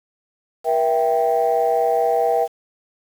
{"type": "chord", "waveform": "sine", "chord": "E diminished", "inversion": "second", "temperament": "equal with one note detuned", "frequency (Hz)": [478.2, 659.3, 784], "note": ["Bb4", "E5", "G5"], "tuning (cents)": [44, 0, 0], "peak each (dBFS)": -19, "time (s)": [0.64, 2.48], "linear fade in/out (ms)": 50, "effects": ["tanh soft clip ceiling -8 dBFS", "7-bit"]}